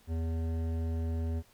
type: tone with hard clipping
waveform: triangle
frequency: 81.8 Hz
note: E2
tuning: 13 cents flat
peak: -32 dBFS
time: 0.07-1.43 s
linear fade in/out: 50 ms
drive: 17 dB
effects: pink hiss -63 dBFS RMS until 1.53 s